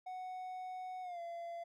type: tone with pitch glide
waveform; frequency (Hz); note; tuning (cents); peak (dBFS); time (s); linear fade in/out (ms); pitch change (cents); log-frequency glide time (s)
triangle; 740 to 682.5; F#5 to F5; 0 to -40; -40; 0.06-1.64; 10; -140; 1.02-1.2
effects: none